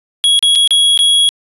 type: tone with dropouts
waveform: square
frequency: 3326 Hz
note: G#7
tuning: 2 cents sharp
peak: -8 dBFS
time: 0.24-1.29 s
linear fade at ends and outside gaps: 0 ms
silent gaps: 0.391-0.427 / 0.552-0.557 / 0.675-0.708 / 0.976-0.99 s
effects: resampled to 24000 Hz